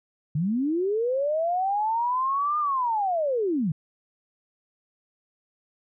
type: linear two-way sweep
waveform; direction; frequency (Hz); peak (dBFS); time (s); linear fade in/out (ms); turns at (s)
sine; up then down; 139.6 to 1221 to 139.6; -22; 0.35-3.72; 5; 2.59
effects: none